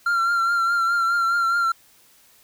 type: tone with vibrato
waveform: triangle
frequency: 1376 Hz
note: F6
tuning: 26 cents flat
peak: -16 dBFS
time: 0.06-1.72 s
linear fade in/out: 5 ms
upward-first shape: triangle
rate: 4.8 Hz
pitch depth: 43 cents each way
effects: white hiss -55 dBFS RMS until 2.43 s